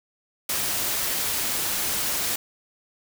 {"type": "noise", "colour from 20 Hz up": "white", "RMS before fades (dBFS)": -26, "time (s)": [0.49, 2.36], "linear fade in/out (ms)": 5, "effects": []}